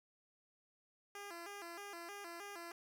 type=tone with vibrato; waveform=10% pulse; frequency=371.3 Hz; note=F#4; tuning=6 cents sharp; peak=-39 dBFS; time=1.15-2.72 s; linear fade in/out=2 ms; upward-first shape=square; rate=3.2 Hz; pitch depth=150 cents each way; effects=none